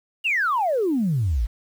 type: exponential sweep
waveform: sine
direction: down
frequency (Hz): 2931 to 48.22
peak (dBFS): -18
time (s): 0.24-1.47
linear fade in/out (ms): 20
effects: tanh soft clip ceiling -14 dBFS + 8-bit